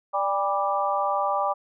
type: harmonic tone with a mistuned harmonic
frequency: 196 Hz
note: G3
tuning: in tune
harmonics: 3 / 4 / 5 / 6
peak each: -28 / -26 / -29 / -27 dBFS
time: 0.13-1.54 s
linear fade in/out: 20 ms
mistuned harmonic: 4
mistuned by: +36 cents
effects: none